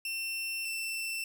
sawtooth tone pair in turn, 2700 / 2681 Hz, E7 / E7, +41 / +29 cents, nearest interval unison, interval 12 cents, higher first, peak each -30 / -30 dBFS, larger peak neither, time 0.05-0.65 / 0.65-1.24 s, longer first, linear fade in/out 2 ms, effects none

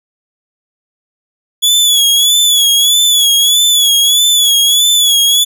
sawtooth tone with vibrato, 3400 Hz, G#7, 40 cents sharp, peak -4 dBFS, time 1.62-5.45 s, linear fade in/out 20 ms, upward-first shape sine, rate 1.6 Hz, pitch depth 64 cents each way, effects none

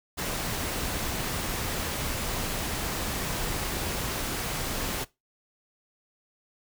pink noise, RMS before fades -31 dBFS, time 0.17-5.05 s, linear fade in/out 20 ms, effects noise-tail reverb RT60 0.2 s tail -19 dB re dry

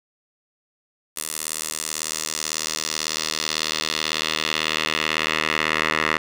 10% pulse tone with band-pass filter sweep, 78.1 Hz, D#2, 7 cents sharp, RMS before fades -25 dBFS, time 1.16-6.18 s, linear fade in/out 10 ms, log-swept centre 10000 to 1900 Hz, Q 1.5, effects none

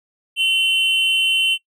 triangle tone pair together, 2739 / 3063 Hz, F7 / G7, -34 / -41 cents, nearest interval major second, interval 193 cents, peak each -16 dBFS, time 0.36-1.58 s, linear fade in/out 50 ms, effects noise-tail reverb RT60 0.1 s tail -20 dB re dry

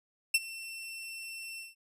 sawtooth tone with ADSR envelope, 2695 Hz, E7, 38 cents sharp, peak -17 dBFS, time 0.34-1.75 s, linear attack 7 ms, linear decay 37 ms, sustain -20 dB, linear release 160 ms, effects resampled to 32000 Hz

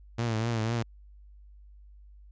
sawtooth tone with vibrato, 113.8 Hz, A#2, 41 cents flat, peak -23 dBFS, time 0.18-0.83 s, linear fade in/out 10 ms, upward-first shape triangle, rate 4 Hz, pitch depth 87 cents each way, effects added 50 Hz sine -49 dBFS peak until 2.31 s + resampled to 16000 Hz

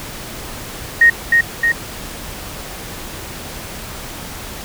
sine tone with echo, 1864.7 Hz, A#6, in tune, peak -5 dBFS, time 1.01-1.1 s, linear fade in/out 5 ms, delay 310 ms, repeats 2, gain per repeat -3 dB, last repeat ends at 1.72 s, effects pink hiss -30 dBFS RMS until 4.64 s

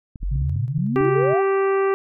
clicks, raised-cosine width 5 ms, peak -23 dBFS, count 7, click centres 0.158 / 0.231 / 0.357 / 0.419 / 0.562 / 0.782 / 1.009 s
sine exponential sweep, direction up, 38.89 to 830.6 Hz, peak -21 dBFS, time 0.2-1.43 s, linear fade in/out 50 ms
sine tone with tremolo, 136.7 Hz, C#3, 24 cents flat, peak -22 dBFS, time 0.31-1.34 s, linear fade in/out 10 ms, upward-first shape square, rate 2.7 Hz, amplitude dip 25%
harmonic tone, 390 Hz, G4, 9 cents flat, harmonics 1 / 2 / 3 / 4 / 5 / 6 / 7, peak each -17 / -30 / -26 / -34 / -34 / -40 / -40 dBFS, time 0.96-1.94 s, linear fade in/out 0 ms
effects none

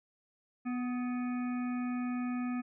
harmonic tone with a mistuned harmonic, 246.9 Hz, B3, in tune, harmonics 1 / 3 / 5 / 7 / 9 / 10, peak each -32 / -47 / -46 / -52 / -54 / -52 dBFS, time 0.65-2.62 s, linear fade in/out 20 ms, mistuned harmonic 5, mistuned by +29 cents, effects none

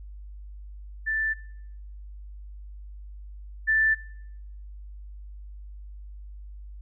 sine tone pair in turn, 1765 / 1765 Hz, A6 / A6, +5 / +5 cents, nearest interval unison, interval 0 cents, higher neither, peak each -24 / -19 dBFS, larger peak second, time 1.06-1.34 / 3.67-3.95 s, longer neither, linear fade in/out 20 ms, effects noise-tail reverb RT60 0.8 s tail -22 dB re dry + added 50 Hz sine -39 dBFS peak until 6.81 s

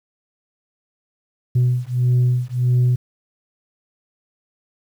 sine beating tone pair, 123.47 / 125.07 Hz, B2 / B2, 0 / +22 cents, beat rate 1.6 Hz, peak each -16 dBFS, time 1.55-2.96 s, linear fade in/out 10 ms, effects tanh soft clip ceiling -11 dBFS + 8-bit

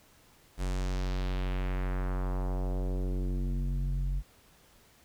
square tone with low-pass filter sweep, 46.25 Hz, F#1, in tune, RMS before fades -31 dBFS, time 0.57-4.23 s, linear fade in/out 50 ms, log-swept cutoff 9600 to 100 Hz, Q 1.5, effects pink hiss -61 dBFS RMS until 5.04 s

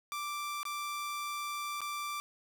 sawtooth tone with dropouts, 1174.7 Hz, D6, in tune, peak -32 dBFS, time 0.12-2.2 s, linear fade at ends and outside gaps 0 ms, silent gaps 0.631-0.653 / 1.806-1.816 s, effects none

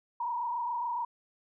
sine tone with frequency modulation, 956 Hz, A#5, 43 cents sharp, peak -30 dBFS, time 0.2-1.05 s, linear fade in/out 5 ms, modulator 27.1 Hz, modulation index 1.4, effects none

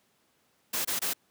white noise bursts, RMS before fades -30 dBFS, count 3, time 0.73-1.136 s, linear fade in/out 10 ms, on 120 ms, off 23 ms, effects pink hiss -69 dBFS RMS until 1.3 s + high-pass 150 Hz 12 dB/octave

